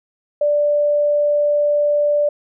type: tone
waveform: sine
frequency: 587.3 Hz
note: D5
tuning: in tune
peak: -13 dBFS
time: 0.41-2.29 s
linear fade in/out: 5 ms
effects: none